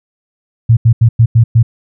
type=tone bursts at uneven times; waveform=sine; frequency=114.9 Hz; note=A#2; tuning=25 cents flat; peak=-3 dBFS; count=6; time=0.69-0.77 / 0.85-0.93 / 1.01-1.09 / 1.19-1.26 / 1.35-1.44 / 1.55-1.63 s; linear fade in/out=10 ms; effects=none